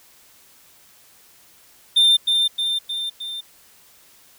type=tone with echo; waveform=triangle; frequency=3595 Hz; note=A7; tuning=36 cents sharp; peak=-10 dBFS; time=1.96-2.17 s; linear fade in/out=10 ms; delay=310 ms; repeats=4; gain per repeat=-4 dB; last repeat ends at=3.41 s; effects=white hiss -52 dBFS RMS until 4.38 s